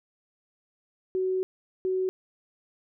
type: tone bursts at uneven times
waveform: sine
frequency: 373.9 Hz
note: F#4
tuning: 18 cents sharp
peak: -24 dBFS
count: 2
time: 1.15-1.43 / 1.85-2.09 s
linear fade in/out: 0 ms
effects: none